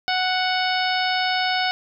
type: harmonic tone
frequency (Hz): 740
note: F#5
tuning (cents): 0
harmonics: 1 / 2 / 3 / 4 / 5 / 6 / 7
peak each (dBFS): -23 / -26 / -28 / -29 / -30 / -31 / -31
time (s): 0.08-1.71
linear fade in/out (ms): 0
effects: none